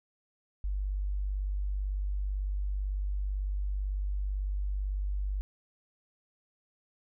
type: tone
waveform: sine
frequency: 49 Hz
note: G1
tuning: in tune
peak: -29 dBFS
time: 0.64-5.41 s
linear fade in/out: 0 ms
effects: none